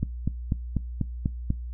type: click train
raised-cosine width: 5 ms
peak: -12 dBFS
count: 7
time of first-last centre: 0.03-1.504 s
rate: 4.07 Hz
effects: noise-tail reverb RT60 0.2 s tail -21 dB re dry + added 60 Hz sine -32 dBFS peak until 1.73 s